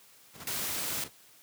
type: noise with tremolo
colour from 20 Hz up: pink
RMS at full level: -43 dBFS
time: 0.33-1.11 s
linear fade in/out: 50 ms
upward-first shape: square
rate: 14 Hz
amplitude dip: 60%
type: noise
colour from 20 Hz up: white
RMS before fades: -34 dBFS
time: 0.47-1.04 s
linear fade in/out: 2 ms
effects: white hiss -58 dBFS RMS until 1.42 s + high-pass 100 Hz 12 dB/octave